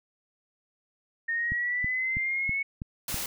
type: linear sweep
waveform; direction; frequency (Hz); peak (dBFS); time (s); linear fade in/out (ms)
sine; up; 1832 to 2217; -26; 1.28-2.63; 10
type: click train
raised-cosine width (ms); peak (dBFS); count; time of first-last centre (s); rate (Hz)
5; -22; 6; 1.52-3.143; 3.08
type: noise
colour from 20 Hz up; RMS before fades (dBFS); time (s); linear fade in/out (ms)
white; -33; 3.08-3.26; 2
effects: none